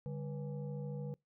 sine tone with frequency modulation, 144.3 Hz, D3, 30 cents flat, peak -38 dBFS, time 0.06-1.14 s, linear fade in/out 0 ms, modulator 342 Hz, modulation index 0.81, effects noise-tail reverb RT60 0.2 s tail -26 dB re dry

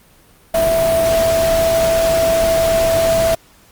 sine tone in noise, 659.3 Hz, E5, in tune, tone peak -12 dBFS, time 0.54-3.35 s, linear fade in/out 5 ms, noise pink, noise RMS -22 dBFS, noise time 0.54-3.35 s, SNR +7 dB, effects pink hiss -49 dBFS RMS until 3.71 s + Opus 32 kbps

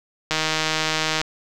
click train, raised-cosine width 0.2 ms, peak -4 dBFS, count 143, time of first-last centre 0.31-1.214 s, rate 157 Hz, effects none

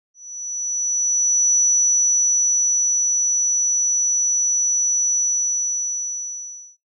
sine tone with ADSR envelope, 5920 Hz, F#8, in tune, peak -13 dBFS, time 0.14-6.77 s, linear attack 1400 ms, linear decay 1500 ms, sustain -3 dB, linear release 1600 ms, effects noise-tail reverb RT60 0.2 s tail -23 dB re dry

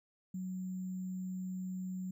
sine tone with sample-and-hold, 185 Hz, F#3, in tune, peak -37 dBFS, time 0.34-2.11 s, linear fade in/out 5 ms, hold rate 7350 Hz, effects none

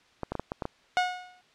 clicks, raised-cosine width 1 ms, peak -17 dBFS, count 7, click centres 0.233 / 0.32 / 0.353 / 0.396 / 0.519 / 0.622 / 0.654 s
sawtooth tone with exponential decay, 727 Hz, F#5, 31 cents flat, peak -16 dBFS, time 0.97-1.41 s, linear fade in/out 0 ms, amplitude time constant 95 ms
effects white hiss -61 dBFS RMS until 1.54 s + low-pass 4000 Hz 12 dB/octave

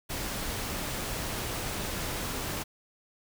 pink noise, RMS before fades -34 dBFS, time 0.09-2.64 s, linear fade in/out 20 ms, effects none

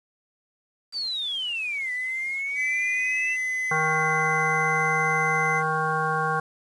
sine exponential two-way sweep, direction down then up, 4727 to 1975.5 to 2681 Hz, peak -26 dBFS, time 0.92-3.37 s, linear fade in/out 50 ms, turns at 1.92 s
triangle tone with pitch glide, 2024 to 2051 Hz, B6 to C7, +42 to -35 cents, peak -23 dBFS, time 2.55-5.63 s, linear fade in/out 50 ms, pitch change +23 cents, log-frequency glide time 3.49-4.99 s
harmonic tone, 157.3 Hz, D#3, 19 cents sharp, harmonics 1 / 3 / 5 / 7 / 9 / 10, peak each -31 / -31 / -28 / -27 / -30 / -31 dBFS, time 3.71-6.4 s, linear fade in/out 5 ms
effects resampled to 22050 Hz + 8-bit

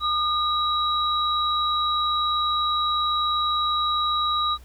sine tone pair together, 1218 / 3867 Hz, D#6 / B7, -37 / -37 cents, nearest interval octave + minor sixth, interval 2000 cents, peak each -22 / -25 dBFS, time 0-4.58 s, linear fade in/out 50 ms, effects added 61 Hz sine -43 dBFS peak until 4.64 s + pink hiss -55 dBFS RMS until 4.64 s

